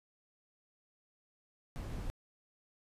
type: noise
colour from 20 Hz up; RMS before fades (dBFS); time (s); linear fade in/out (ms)
brown; -40; 1.76-2.1; 0
effects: resampled to 32000 Hz